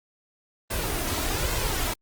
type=noise with flanger; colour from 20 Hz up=pink; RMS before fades=-27 dBFS; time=0.7-1.94 s; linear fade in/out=10 ms; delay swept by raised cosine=1.9 to 3.1 ms; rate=1.2 Hz; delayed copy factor=+0.5; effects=Opus 24 kbps